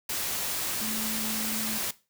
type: tone in noise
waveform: sine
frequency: 219.2 Hz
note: A3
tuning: 6 cents flat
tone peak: -35 dBFS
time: 0.81-1.78 s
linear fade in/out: 5 ms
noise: white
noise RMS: -31 dBFS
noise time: 0.09-1.91 s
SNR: -7 dB
effects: noise-tail reverb RT60 0.3 s tail -18 dB re dry